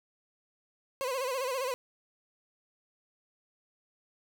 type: tone with vibrato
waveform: 30% pulse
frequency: 520 Hz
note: C5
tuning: 11 cents flat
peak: -28 dBFS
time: 1.01-1.74 s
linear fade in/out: 0 ms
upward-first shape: sine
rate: 15 Hz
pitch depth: 100 cents each way
effects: none